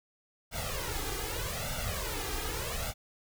pink noise with flanger, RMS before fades -35 dBFS, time 0.51-2.94 s, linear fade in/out 50 ms, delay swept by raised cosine 1.4 to 2.5 ms, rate 0.82 Hz, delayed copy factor +0.9, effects none

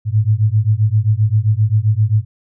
sine beating tone pair, 103.83 / 111.43 Hz, G#2 / A2, 0 / +22 cents, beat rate 7.6 Hz, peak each -14 dBFS, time 0.05-2.25 s, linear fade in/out 50 ms, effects none

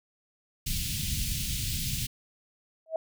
pink band-stop noise, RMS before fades -31 dBFS, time 0.66-2.07 s, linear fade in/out 10 ms, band 190 to 2800 Hz, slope 24 dB/octave
sine tone with exponential growth, 644 Hz, E5, 41 cents flat, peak -22 dBFS, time 2.86-2.96 s, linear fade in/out 2 ms, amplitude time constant 20 ms
effects none

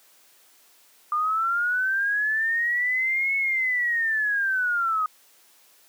sine linear two-way sweep, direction up then down, 1200 to 2204 to 1243 Hz, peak -21 dBFS, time 1.12-5.06 s, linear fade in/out 2 ms, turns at 3.36 s, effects white hiss -57 dBFS RMS until 5.88 s + high-pass 300 Hz 12 dB/octave

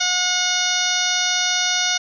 harmonic tone with a mistuned harmonic, 725 Hz, F#5, 35 cents flat, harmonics 1 / 2 / 3 / 4 / 5 / 6 / 7 / 8 / 9, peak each -29 / -25 / -27 / -27 / -24 / -28 / -28 / -24 / -30 dBFS, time 0-1.98 s, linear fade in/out 10 ms, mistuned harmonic 9, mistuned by -29 cents, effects none

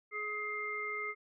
harmonic tone, 420.9 Hz, G#4, 23 cents sharp, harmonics 1 / 3 / 5, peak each -44 / -41 / -37 dBFS, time 0.11-1.15 s, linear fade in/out 50 ms, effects none

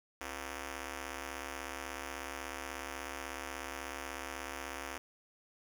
5% pulse ring-modulated tone, 205.6 Hz, G#3, 17 cents flat, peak -26 dBFS, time 0.21-4.98 s, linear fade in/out 0 ms, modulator 141 Hz, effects none

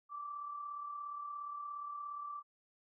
sine tone with amplitude modulation, 1166 Hz, D6, 13 cents flat, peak -39 dBFS, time 0.09-2.43 s, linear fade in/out 50 ms, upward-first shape sine, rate 37.1 Hz, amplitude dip 45%, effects none

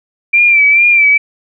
sine tone with vibrato, 2349 Hz, D7, in tune, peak -5 dBFS, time 0.33-1.18 s, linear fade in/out 10 ms, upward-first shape sine, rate 2.3 Hz, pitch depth 54 cents each way, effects none

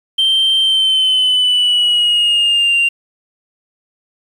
sine tone with pitch glide, 3136 to 2778 Hz, G7 to F7, 0 to -10 cents, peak -8 dBFS, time 0.18-2.89 s, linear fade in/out 10 ms, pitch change -210 cents, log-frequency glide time 0.61-2.78 s, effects tanh soft clip ceiling -8 dBFS + 7-bit

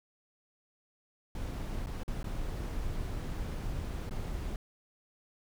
brown noise with dropouts, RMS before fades -36 dBFS, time 1.35-4.56 s, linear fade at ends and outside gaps 2 ms, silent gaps 1.861-1.869 / 2.034-2.079 / 2.23-2.242 / 4.095-4.109 s, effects none

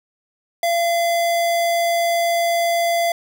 square tone, 682 Hz, F5, 41 cents flat, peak -17 dBFS, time 0.63-3.12 s, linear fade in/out 2 ms, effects none

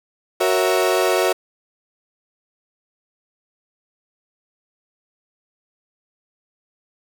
35% pulse chord, F# dominant seventh, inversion none, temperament equal, 370 / 466.2 / 554.4 / 659.3 Hz, F#4 / A#4 / C#5 / E5, 0 / 0 / 0 / 0 cents, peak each -18 / -21 / -21 / -20 dBFS, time 0.4-1.33 s, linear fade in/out 10 ms, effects none

